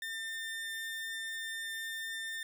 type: tone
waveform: 30% pulse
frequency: 1801 Hz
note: A6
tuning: 40 cents sharp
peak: -35 dBFS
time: 0.02-2.43 s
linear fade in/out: 2 ms
effects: none